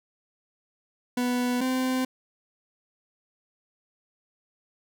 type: tone pair in turn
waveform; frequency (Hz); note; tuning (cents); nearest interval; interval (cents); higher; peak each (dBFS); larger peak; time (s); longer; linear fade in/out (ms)
40% pulse; 246.9 / 257.7; B3 / C4; 0 / -26; minor second; 74; second; -23 / -23; neither; 1.17-1.61 / 1.61-2.05; neither; 5
effects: none